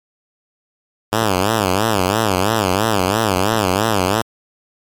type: tone with vibrato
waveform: 5% pulse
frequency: 101.6 Hz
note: G#2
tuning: 38 cents flat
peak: -3 dBFS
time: 1.12-4.22 s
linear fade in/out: 10 ms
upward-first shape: sine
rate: 3 Hz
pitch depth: 190 cents each way
effects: MP3 96 kbps